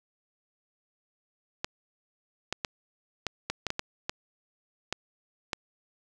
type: clicks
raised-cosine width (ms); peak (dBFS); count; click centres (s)
0.2; -12; 11; 1.645 / 2.526 / 2.648 / 3.267 / 3.5 / 3.667 / 3.704 / 3.794 / 4.095 / 4.926 / 5.532
effects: none